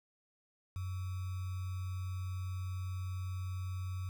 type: tone with sample-and-hold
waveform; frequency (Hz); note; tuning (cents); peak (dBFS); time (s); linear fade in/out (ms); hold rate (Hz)
sine; 92.5; F#2; 0; -36; 0.76-4.09; 0; 1225
effects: none